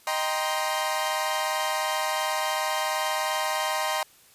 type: chord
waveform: sawtooth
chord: C minor seventh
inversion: first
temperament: equal with one note detuned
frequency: 622.3 / 784 / 943.7 / 1046.5 Hz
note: Eb5 / G5 / Bb5 / C6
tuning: 0 / 0 / +21 / 0 cents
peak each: -27 dBFS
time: 0.07-4.03 s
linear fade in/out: 2 ms
effects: white hiss -56 dBFS RMS until 4.34 s + resampled to 32000 Hz